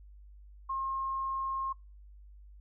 sine tone, 1071 Hz, C6, 40 cents sharp, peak -31 dBFS, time 0.69-1.73 s, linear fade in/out 10 ms, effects noise-tail reverb RT60 0.3 s tail -26 dB re dry + added 50 Hz sine -50 dBFS peak until 2.6 s

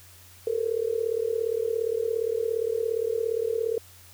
sine tone with amplitude modulation, 454 Hz, A#4, 46 cents flat, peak -20 dBFS, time 0.47-3.78 s, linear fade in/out 2 ms, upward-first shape sine, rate 37.3 Hz, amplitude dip 90%, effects added 90 Hz sine -53 dBFS peak until 4.13 s + white hiss -52 dBFS RMS until 4.13 s

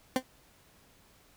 20% pulse tone with exponential decay, 258.2 Hz, C4, 23 cents flat, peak -17 dBFS, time 0.16-0.23 s, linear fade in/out 1 ms, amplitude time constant 15 ms, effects pink hiss -62 dBFS RMS until 1.36 s

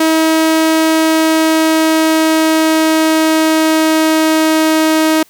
sawtooth tone with pitch glide, 319.6 to 315.6 Hz, D#4 to D#4, +47 to +25 cents, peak -5 dBFS, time 0-5.23 s, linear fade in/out 5 ms, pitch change -22 cents, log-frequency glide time 0.72-5.06 s, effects white hiss -48 dBFS RMS until 5.29 s

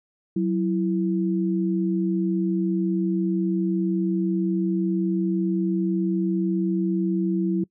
sine tone pair together, 186.31 / 331.8 Hz, F#3 / E4, +12 / +11 cents, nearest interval minor seventh, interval 999 cents, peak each -22 / -24 dBFS, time 0.36-7.64 s, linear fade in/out 5 ms, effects noise-tail reverb RT60 0.1 s tail -24 dB re dry

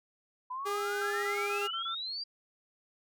sine exponential sweep, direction up, 987.8 to 4793 Hz, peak -35 dBFS, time 0.5-2.24 s, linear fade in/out 10 ms
sawtooth tone, 407.5 Hz, G#4, 33 cents flat, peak -29 dBFS, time 0.65-1.68 s, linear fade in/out 20 ms
sine tone bursts, 1349 Hz, E6, 40 cents sharp, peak -35 dBFS, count 8, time 1.01-1.95 s, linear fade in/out 10 ms, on 100 ms, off 20 ms
effects none

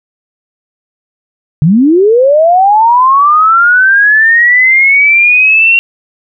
sine linear sweep, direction up, 138.2 to 2756 Hz, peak -3 dBFS, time 1.62-5.79 s, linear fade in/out 0 ms, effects none

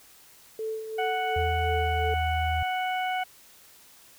sine tone with tremolo, 440 Hz, A4, in tune, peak -28 dBFS, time 0.59-2.14 s, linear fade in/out 2 ms, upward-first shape sine, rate 2.8 Hz, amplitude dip 55%
harmonic tone, 740 Hz, F#5, in tune, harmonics 1 / 2 / 3 / 4, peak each -27 / -35 / -35 / -39 dBFS, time 0.98-3.24 s, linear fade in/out 10 ms
sine tone with pitch glide, 82.41 to 80.62 Hz, E2 to E2, 0 to -38 cents, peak -27 dBFS, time 1.36-2.63 s, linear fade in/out 5 ms, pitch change -38 cents, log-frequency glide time 1.7-1.78 s
effects white hiss -54 dBFS RMS until 4.18 s

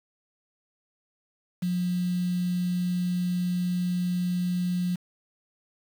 sine tone with quantisation, 178.8 Hz, F3, 41 cents sharp, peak -24 dBFS, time 1.62-4.96 s, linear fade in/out 10 ms, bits 7, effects none

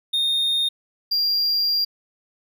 triangle tone pair in turn, 3679 / 4774 Hz, A#7 / D8, -24 / +28 cents, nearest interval perfect fourth, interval 452 cents, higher second, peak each -17 dBFS, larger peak neither, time 0.13-0.69 / 1.11-1.85 s, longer second, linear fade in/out 10 ms, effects none

